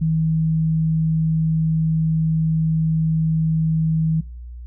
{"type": "tone", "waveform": "sine", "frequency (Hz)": 160, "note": "D#3", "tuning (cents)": 49, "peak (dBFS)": -16, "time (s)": [0.01, 4.21], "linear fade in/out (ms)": 10, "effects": ["noise-tail reverb RT60 0.6 s tail -25 dB re dry", "added 60 Hz sine -32 dBFS peak until 4.66 s"]}